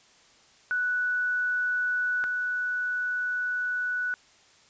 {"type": "tone pair in turn", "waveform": "sine", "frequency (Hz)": [1480, 1480], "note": ["F#6", "F#6"], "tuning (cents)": [0, 0], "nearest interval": "unison", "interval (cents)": 0, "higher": "neither", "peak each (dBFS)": [-24, -26], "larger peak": "first", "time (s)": [[0.71, 2.24], [2.24, 4.14]], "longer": "second", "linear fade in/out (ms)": 0, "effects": ["white hiss -58 dBFS RMS until 4.69 s", "resampled to 16000 Hz"]}